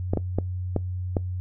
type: clicks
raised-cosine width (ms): 2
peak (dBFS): -10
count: 5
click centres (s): 0.135 / 0.173 / 0.386 / 0.763 / 1.168
effects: noise-tail reverb RT60 0.2 s tail -24 dB re dry + added 91 Hz sine -27 dBFS peak until 1.4 s